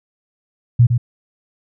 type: tone with echo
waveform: sine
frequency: 120 Hz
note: B2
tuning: 49 cents flat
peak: -6 dBFS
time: 0.79-0.87 s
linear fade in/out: 10 ms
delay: 110 ms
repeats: 1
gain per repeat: -6 dB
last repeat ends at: 0.98 s
effects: none